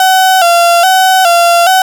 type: tone with vibrato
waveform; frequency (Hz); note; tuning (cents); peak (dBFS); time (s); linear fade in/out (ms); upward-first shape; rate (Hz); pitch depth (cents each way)
35% pulse; 720; F#5; -47; -3; 0-1.82; 2; square; 1.2; 80
effects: none